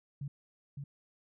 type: tone with echo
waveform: sine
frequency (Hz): 140.5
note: C#3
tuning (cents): +24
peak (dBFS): -36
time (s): 0.21-0.28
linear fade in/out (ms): 5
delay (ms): 560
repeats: 1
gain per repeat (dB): -3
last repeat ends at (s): 0.84
effects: none